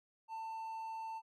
triangle tone, 893 Hz, A5, 25 cents sharp, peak -39 dBFS, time 0.28-1.22 s, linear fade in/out 50 ms, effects none

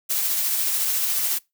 blue noise with tremolo, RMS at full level -22 dBFS, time 0.09-1.39 s, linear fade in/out 20 ms, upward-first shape sine, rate 14 Hz, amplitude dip 25%, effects noise-tail reverb RT60 0.2 s tail -23 dB re dry

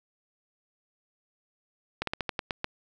slowing click train, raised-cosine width 0.3 ms, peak -13 dBFS, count 8, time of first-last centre 2.02-2.644 s, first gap 53 ms, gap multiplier 1.17, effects none

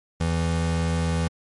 square tone pair together, 83.03 / 165.9 Hz, E2 / E3, +13 / +11 cents, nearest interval octave, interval 1198 cents, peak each -25 dBFS, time 0.2-1.28 s, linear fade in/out 10 ms, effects MP3 48 kbps

